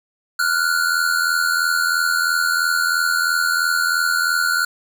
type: tone pair together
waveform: square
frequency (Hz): 1396 / 1479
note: F6 / F#6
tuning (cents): -1 / -1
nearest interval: minor second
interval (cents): 100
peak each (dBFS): -20 / -20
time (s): 0.39-4.65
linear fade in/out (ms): 5
effects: none